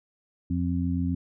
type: harmonic tone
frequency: 87.31 Hz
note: F2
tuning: in tune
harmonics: 1 / 2 / 3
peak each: -28 / -29 / -28 dBFS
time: 0.5-1.15 s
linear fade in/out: 5 ms
effects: none